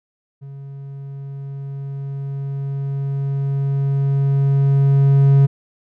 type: tone with level ramp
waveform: triangle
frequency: 138.3 Hz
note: C#3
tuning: 4 cents flat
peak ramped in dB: -30 to -6 dBFS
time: 0.41-5.47 s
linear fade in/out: 20 ms
effects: none